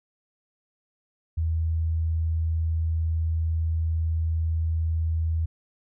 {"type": "tone", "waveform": "sine", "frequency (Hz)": 81.1, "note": "E2", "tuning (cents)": -28, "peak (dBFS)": -22, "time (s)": [1.37, 5.46], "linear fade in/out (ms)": 10, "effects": []}